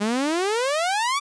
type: exponential sweep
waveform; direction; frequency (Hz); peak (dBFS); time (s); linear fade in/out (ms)
sawtooth; up; 199.8 to 1184; -17; 0-1.2; 20
effects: resampled to 22050 Hz